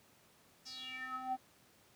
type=tone with band-pass filter sweep; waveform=square; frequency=258.3 Hz; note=C4; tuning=22 cents flat; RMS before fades=-43 dBFS; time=0.65-1.37 s; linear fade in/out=20 ms; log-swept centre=5600 to 660 Hz; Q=7.5; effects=pink hiss -66 dBFS RMS until 1.95 s + high-pass 100 Hz 12 dB/octave